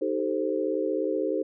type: chord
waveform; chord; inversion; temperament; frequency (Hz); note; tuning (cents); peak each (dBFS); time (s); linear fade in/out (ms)
sine; A half-diminished seventh; second; equal with one note detuned; 311.1 / 383.7 / 440 / 523.3; Eb4 / G4 / A4 / C5; 0 / -37 / 0 / 0; -30; 0.01-1.43; 10
effects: none